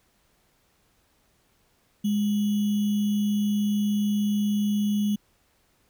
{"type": "tone with sample-and-hold", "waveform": "sine", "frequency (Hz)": 206.7, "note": "G#3", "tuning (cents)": -8, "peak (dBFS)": -21, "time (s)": [2.04, 5.16], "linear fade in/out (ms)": 10, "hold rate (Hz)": 3150, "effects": ["pink hiss -66 dBFS RMS until 5.89 s"]}